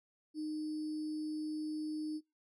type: tone with sample-and-hold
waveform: sine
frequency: 307.3 Hz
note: D#4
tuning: 21 cents flat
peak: -36 dBFS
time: 0.34-2.21 s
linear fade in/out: 50 ms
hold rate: 4900 Hz
effects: noise-tail reverb RT60 0.2 s tail -22 dB re dry + low-pass 9000 Hz 12 dB/octave